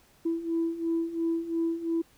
sine beating tone pair, 329.6 / 332.5 Hz, E4 / E4, 0 / +15 cents, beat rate 2.9 Hz, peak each -31 / -27 dBFS, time 0.25-2.02 s, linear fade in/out 10 ms, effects tanh soft clip ceiling -20 dBFS + pink hiss -61 dBFS RMS until 2.17 s

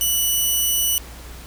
5% pulse tone, 2960 Hz, F#7, in tune, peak -9 dBFS, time 0.01-0.98 s, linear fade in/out 0 ms, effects added 60 Hz sine -38 dBFS peak until 1.46 s + pink hiss -41 dBFS RMS until 1.46 s

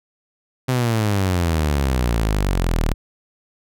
sawtooth exponential sweep, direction down, 130.81 to 36.71 Hz, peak -13 dBFS, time 0.68-2.94 s, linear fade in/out 10 ms, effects none

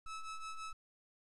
square ring-modulated tone, 650 Hz, E5, 24 cents flat, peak -40 dBFS, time 0.06-0.73 s, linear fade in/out 5 ms, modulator 653 Hz, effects resampled to 24000 Hz + 12-bit

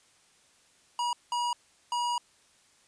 square tone bursts at uneven times, 962 Hz, B5, 46 cents flat, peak -28 dBFS, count 3, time 0.99-1.13 / 1.32-1.53 / 1.92-2.18 s, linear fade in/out 2 ms, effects white hiss -63 dBFS RMS until 2.87 s + resampled to 22050 Hz

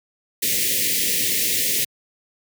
white band-stop noise, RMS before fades -21 dBFS, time 0.42-1.85 s, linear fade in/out 10 ms, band 540 to 1800 Hz, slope 96 dB/octave, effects high-pass 100 Hz 12 dB/octave

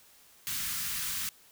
white band-stop noise, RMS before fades -34 dBFS, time 0.47-1.29 s, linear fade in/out 0 ms, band 220 to 1200 Hz, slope 24 dB/octave, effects white hiss -59 dBFS RMS until 1.51 s

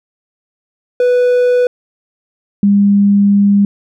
triangle / sine tone pair in turn, 493.9 / 201.5 Hz, B4 / G3, 0 / +48 cents, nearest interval octave + major third, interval 1552 cents, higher first, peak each -6 dBFS, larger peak neither, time 1-1.67 / 2.63-3.65 s, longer second, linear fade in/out 2 ms, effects none

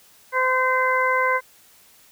harmonic tone, 514 Hz, C5, 31 cents flat, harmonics 1 / 2 / 3 / 4, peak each -24 / -21 / -24 / -24 dBFS, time 0.32-1.41 s, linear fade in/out 50 ms, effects white hiss -53 dBFS RMS until 2.11 s

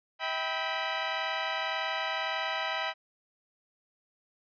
15% pulse chord, E minor, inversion none, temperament equal with one note detuned, 644.6 / 784 / 987.8 Hz, E5 / G5 / B5, -39 / 0 / 0 cents, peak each -28 dBFS, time 0.19-2.94 s, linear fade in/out 50 ms, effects resampled to 11025 Hz

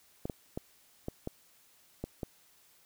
clicks, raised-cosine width 2 ms, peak -22 dBFS, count 7, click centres 0.255 / 0.298 / 0.575 / 1.084 / 1.274 / 2.04 / 2.232 s, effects white hiss -64 dBFS RMS until 2.85 s

